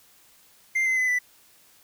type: tone with pitch steps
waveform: triangle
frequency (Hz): 2093 / 2056 / 2019 / 1983.5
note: C7 / C7 / B6 / B6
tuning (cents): 0 / -31 / +38 / +7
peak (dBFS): -19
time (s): 0.75-1.19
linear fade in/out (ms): 10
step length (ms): 110
effects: white hiss -57 dBFS RMS until 1.83 s